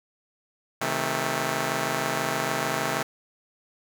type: chord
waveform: 5% pulse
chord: A diminished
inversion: first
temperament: just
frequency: 132 / 158.4 / 220 Hz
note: C3 / Eb3 / A3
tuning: +16 / +31 / 0 cents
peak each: -19 dBFS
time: 0.81-3.03 s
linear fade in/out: 5 ms
effects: none